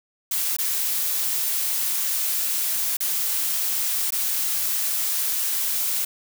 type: noise with dropouts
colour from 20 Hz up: blue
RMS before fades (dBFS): -24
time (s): 0.31-6.05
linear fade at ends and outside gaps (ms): 5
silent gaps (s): 0.567-0.585 / 2.969-3.004 / 4.106-4.122
effects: none